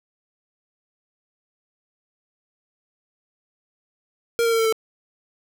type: tone with pitch steps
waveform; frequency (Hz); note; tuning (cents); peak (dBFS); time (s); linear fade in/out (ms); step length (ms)
square; 466.2 / 460.3 / 454.5 / 448.8 / 443.1; A#4 / A#4 / A#4 / A4 / A4; 0 / -22 / -44 / +34 / +12; -18; 4.39-4.725; 0; 67
effects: none